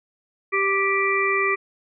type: harmonic tone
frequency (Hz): 392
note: G4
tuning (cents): 0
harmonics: 1 / 3 / 5 / 6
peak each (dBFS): -24 / -24 / -24 / -24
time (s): 0.52-1.56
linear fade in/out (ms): 20
effects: none